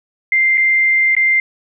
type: tone with dropouts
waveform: sine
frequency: 2093 Hz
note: C7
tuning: in tune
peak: -10 dBFS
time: 0.32-1.4 s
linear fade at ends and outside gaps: 2 ms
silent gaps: 0.574-0.578 / 1.151-1.166 s
effects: none